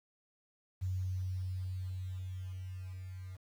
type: tone with level ramp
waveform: sine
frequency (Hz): 92.8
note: F#2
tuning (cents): +6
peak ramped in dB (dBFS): -32 to -43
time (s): 0.81-3.37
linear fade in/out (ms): 20
effects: 10-bit